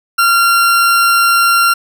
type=tone; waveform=40% pulse; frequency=1379 Hz; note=F6; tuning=22 cents flat; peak=-7 dBFS; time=0.18-1.74 s; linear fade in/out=10 ms; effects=none